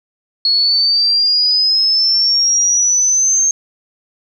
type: exponential sweep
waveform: sine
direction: up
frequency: 4336 to 6410 Hz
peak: -10 dBFS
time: 0.45-3.51 s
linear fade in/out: 2 ms
effects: 8-bit